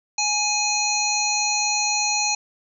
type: harmonic tone with a mistuned harmonic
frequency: 836 Hz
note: G#5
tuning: 11 cents sharp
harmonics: 1 / 3 / 5 / 7 / 8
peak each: -26 / -26 / -26 / -26 / -26 dBFS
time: 0.18-2.35 s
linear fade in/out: 5 ms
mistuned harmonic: 7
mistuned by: +19 cents
effects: none